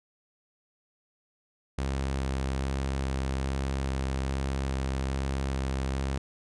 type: tone with vibrato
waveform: sawtooth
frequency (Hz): 67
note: C2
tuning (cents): +42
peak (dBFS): -24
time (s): 1.78-6.18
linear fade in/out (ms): 5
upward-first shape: square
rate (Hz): 1.2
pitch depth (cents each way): 11
effects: resampled to 22050 Hz